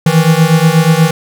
square beating tone pair, 157.5 / 165.8 Hz, D#3 / E3, +21 / +10 cents, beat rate 8.3 Hz, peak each -10 dBFS, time 0.06-1.11 s, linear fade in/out 5 ms, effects none

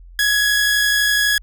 sawtooth tone pair together, 1671 / 1722.9 Hz, G#6 / A6, +10 / -37 cents, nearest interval minor second, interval 53 cents, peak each -11 / -23 dBFS, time 0.19-1.38 s, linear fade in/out 2 ms, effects added 43 Hz sine -38 dBFS peak until 1.42 s

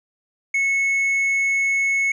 sine tone with tanh clipping, 2197 Hz, C#7, 16 cents flat, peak -18 dBFS, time 0.54-2.12 s, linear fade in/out 5 ms, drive 4 dB, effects none

